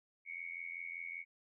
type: tone with amplitude modulation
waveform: sine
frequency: 2217 Hz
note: C#7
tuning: in tune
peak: -38 dBFS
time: 0.25-1.25 s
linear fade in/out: 50 ms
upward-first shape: sine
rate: 85.2 Hz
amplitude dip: 85%
effects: none